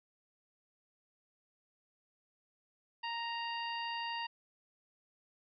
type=harmonic tone; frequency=932.3 Hz; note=A#5; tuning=in tune; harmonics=1 / 2 / 3 / 4 / 5; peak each=-39 / -44 / -42 / -54 / -48 dBFS; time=3.03-4.27 s; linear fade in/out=10 ms; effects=none